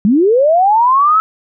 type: linear sweep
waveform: sine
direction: up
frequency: 188.1 to 1318.5 Hz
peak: -7 dBFS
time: 0.05-1.2 s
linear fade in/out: 0 ms
effects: none